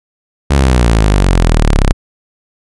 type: exponential sweep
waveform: sawtooth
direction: down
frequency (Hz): 71.7 to 31.8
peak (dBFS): -3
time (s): 0.5-1.93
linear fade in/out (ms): 10
effects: resampled to 24000 Hz